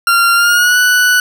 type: tone with pitch glide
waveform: 40% pulse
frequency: 1383 to 1482.3 Hz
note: F6 to F#6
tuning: -17 to +3 cents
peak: -7 dBFS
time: 0.07-1.2 s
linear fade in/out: 2 ms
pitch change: +120 cents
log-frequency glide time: 0.34-0.78 s
effects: none